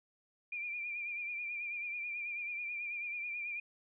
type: tone with vibrato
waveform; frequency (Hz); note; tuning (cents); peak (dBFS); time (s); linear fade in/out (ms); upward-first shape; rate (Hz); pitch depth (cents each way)
sine; 2395; D7; +33; -37; 0.52-3.6; 5; triangle; 9.2; 56
effects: none